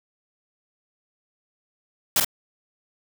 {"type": "noise with echo", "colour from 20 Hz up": "white", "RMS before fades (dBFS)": -19, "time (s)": [2.16, 2.2], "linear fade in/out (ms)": 2, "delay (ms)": 47, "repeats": 1, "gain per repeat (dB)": -3, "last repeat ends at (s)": 2.247, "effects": []}